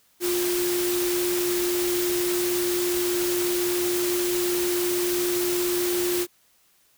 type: tone in noise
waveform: sine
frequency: 354.1 Hz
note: F4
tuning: 24 cents sharp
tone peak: -23 dBFS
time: 0.2-6.27 s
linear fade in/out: 50 ms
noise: white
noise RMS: -29 dBFS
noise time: 0.2-6.27 s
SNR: +3 dB
effects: white hiss -62 dBFS RMS until 6.97 s